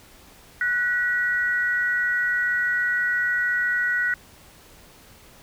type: tone pair together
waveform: sine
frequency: 1477.8 / 1924 Hz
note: F#6 / B6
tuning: -3 / -46 cents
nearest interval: perfect fourth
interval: 457 cents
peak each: -22 / -24 dBFS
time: 0.61-4.14 s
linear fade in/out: 2 ms
effects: pink hiss -50 dBFS RMS until 5.42 s